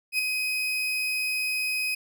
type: tone with ADSR envelope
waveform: 35% pulse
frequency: 2515 Hz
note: D#7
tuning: 18 cents sharp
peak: -19 dBFS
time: 0.12-1.95 s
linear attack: 70 ms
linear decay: 4 ms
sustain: -5 dB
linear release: 8 ms
effects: none